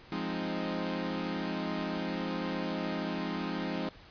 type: chord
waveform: sawtooth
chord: F minor seventh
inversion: none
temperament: equal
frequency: 174.61 / 207.7 / 261.6 / 311.1 Hz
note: F3 / Ab3 / C4 / Eb4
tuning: 0 / 0 / 0 / 0 cents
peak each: -34 dBFS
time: 0.12-3.89 s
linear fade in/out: 2 ms
effects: pink hiss -54 dBFS RMS until 4.1 s + resampled to 11025 Hz